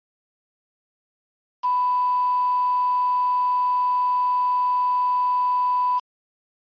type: tone with quantisation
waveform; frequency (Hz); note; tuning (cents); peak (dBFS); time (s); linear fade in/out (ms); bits
sine; 994; B5; +11; -18; 1.63-6; 20; 6
effects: resampled to 11025 Hz